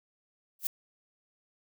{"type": "noise with exponential growth", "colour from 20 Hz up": "violet", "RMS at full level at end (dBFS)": -24, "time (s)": [0.59, 0.67], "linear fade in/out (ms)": 2, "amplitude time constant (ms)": 16, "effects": []}